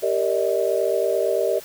sine chord, Eb major seventh, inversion first, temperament equal with one note detuned, 392 / 466.2 / 587.3 / 636.1 Hz, G4 / Bb4 / D5 / Eb5, 0 / 0 / 0 / +38 cents, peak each -24 dBFS, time 0.02-1.6 s, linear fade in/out 20 ms, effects white hiss -42 dBFS RMS until 1.64 s

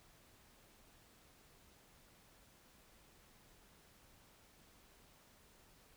silence, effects pink hiss -66 dBFS RMS until 5.96 s

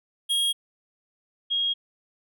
square / sine tone pair in turn, 3270 / 3270 Hz, G#7 / G#7, -28 / -28 cents, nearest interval unison, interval 0 cents, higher neither, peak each -22 dBFS, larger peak neither, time 0.29-0.53 / 1.5-1.74 s, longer neither, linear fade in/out 20 ms, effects none

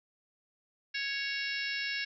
harmonic tone with a mistuned harmonic, 554.4 Hz, C#5, in tune, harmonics 3 / 4 / 5 / 6 / 7 / 8 / 9 / 10, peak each -37 / -38 / -39 / -48 / -42 / -45 / -42 / -47 dBFS, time 0.94-2.05 s, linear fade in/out 10 ms, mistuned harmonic 9, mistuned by +68 cents, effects none

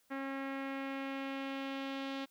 sawtooth tone with low-pass filter sweep, 271.6 Hz, C#4, 35 cents flat, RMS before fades -40 dBFS, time 0.1-2.26 s, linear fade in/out 20 ms, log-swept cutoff 1900 to 3600 Hz, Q 2, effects white hiss -72 dBFS RMS until 2.3 s

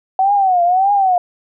sine tone with vibrato, 751 Hz, F#5, 26 cents sharp, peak -10 dBFS, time 0.19-1.18 s, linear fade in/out 2 ms, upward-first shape triangle, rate 1.7 Hz, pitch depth 160 cents each way, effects none

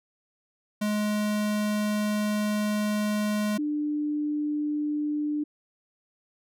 square / sine tone pair in turn, 210 / 297.7 Hz, G#3 / D4, +19 / +24 cents, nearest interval tritone, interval 605 cents, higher second, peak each -25 dBFS, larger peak neither, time 0.81-3.58 / 3.58-5.44 s, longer first, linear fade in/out 10 ms, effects none

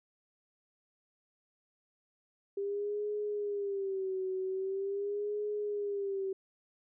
sine tone with vibrato, 396.2 Hz, G4, 18 cents sharp, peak -32 dBFS, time 2.57-6.33 s, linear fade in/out 5 ms, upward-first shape sine, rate 0.43 Hz, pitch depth 92 cents each way, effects none

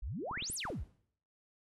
sine exponential two-way sweep, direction up then down, 41.2 to 11990 to 41.2 Hz, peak -37 dBFS, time 0.02-0.84 s, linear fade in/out 10 ms, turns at 0.54 s
clicks, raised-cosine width 3 ms, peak -33 dBFS, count 6, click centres 0.312 / 0.375 / 0.424 / 0.5 / 0.653 / 0.702 s
effects noise-tail reverb RT60 0.6 s tail -19 dB re dry

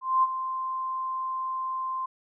sine tone with ADSR envelope, 1044 Hz, C6, 4 cents flat, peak -17 dBFS, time 0.01-2.06 s, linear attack 220 ms, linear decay 33 ms, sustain -11 dB, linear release 7 ms, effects none

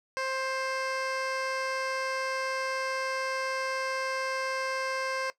15% pulse tone with low-pass filter, 527 Hz, C5, 12 cents sharp, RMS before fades -32 dBFS, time 0.17-5.3 s, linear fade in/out 0 ms, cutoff 6100 Hz, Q 1, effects noise-tail reverb RT60 0.1 s tail -17 dB re dry

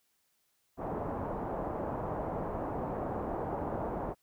white low-pass noise, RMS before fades -36 dBFS, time 0.77-4.15 s, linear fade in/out 50 ms, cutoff 890 Hz, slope 24 dB/octave, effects white hiss -75 dBFS RMS until 4.22 s

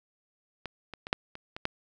clicks, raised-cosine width 0.3 ms, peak -20 / -24 / -22 / -8 / -26 / -22 / -12 dBFS, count 7, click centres 0.657 / 0.937 / 1.069 / 1.129 / 1.354 / 1.565 / 1.654 s, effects none

